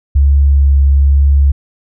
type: tone with vibrato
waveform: sine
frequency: 69.7 Hz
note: C#2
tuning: 10 cents sharp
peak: -5 dBFS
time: 0.15-1.52 s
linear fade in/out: 10 ms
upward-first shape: triangle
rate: 1.1 Hz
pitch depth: 14 cents each way
effects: none